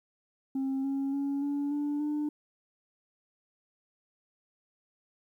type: tone with pitch steps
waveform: sine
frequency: 268.2 / 273.8 / 279.6 / 285.5 / 291.5 / 297.6 Hz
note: C4 / C#4 / C#4 / D4 / D4 / D4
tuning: +43 / -21 / +15 / -49 / -13 / +23 cents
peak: -26 dBFS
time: 0.55-2.29 s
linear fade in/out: 5 ms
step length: 290 ms
effects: tanh soft clip ceiling -27 dBFS + 11-bit